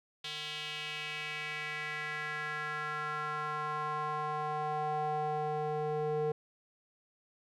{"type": "tone with band-pass filter sweep", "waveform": "square", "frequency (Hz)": 151.6, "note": "D#3", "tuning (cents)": -45, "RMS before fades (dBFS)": -36, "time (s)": [0.24, 6.32], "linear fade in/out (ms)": 5, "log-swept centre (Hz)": [3400, 510], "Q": 3.2, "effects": []}